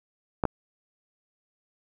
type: clicks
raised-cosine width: 1 ms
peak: -10 dBFS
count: 2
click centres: 0.438 / 0.453 s
effects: none